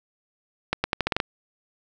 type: accelerating click train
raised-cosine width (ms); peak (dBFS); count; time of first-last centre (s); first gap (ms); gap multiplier
0.3; -6; 8; 0.73-1.201; 110; 0.83
effects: none